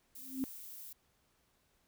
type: noise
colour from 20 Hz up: violet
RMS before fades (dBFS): -49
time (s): 0.15-0.93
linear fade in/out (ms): 5
type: tone with exponential growth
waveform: sine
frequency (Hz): 263.4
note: C4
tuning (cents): +12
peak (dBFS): -29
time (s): 0.17-0.44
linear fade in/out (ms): 0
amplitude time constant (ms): 57
effects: pink hiss -74 dBFS RMS until 1.87 s